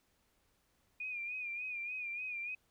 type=tone with vibrato; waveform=sine; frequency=2442 Hz; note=D#7; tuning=33 cents flat; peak=-38 dBFS; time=1-2.55 s; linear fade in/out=5 ms; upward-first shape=sine; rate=3.4 Hz; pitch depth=62 cents each way; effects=pink hiss -75 dBFS RMS until 2.7 s